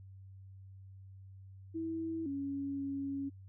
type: tone with pitch steps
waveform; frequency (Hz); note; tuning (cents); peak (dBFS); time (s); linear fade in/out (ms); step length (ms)
sine; 326 / 278.1 / 276.5; E4 / C#4 / C#4; -19 / +6 / -4; -35; 1.74-3.3; 20; 520
effects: added 96 Hz sine -50 dBFS peak until 3.48 s